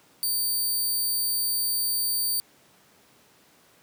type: tone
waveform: 10% pulse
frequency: 4600 Hz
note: D8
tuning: 37 cents flat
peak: -17 dBFS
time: 0.23-2.4 s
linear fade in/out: 0 ms
effects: pink hiss -58 dBFS RMS until 3.82 s + high-pass 150 Hz 12 dB/octave